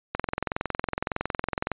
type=click train; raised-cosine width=0.5 ms; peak=-11 dBFS; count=35; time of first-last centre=0.15-1.717 s; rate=21.7 Hz; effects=resampled to 8000 Hz